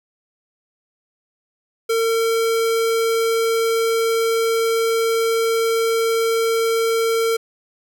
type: tone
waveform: square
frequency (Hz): 454.5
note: A#4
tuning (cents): -44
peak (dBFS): -17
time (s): 1.89-7.37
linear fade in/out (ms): 10
effects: none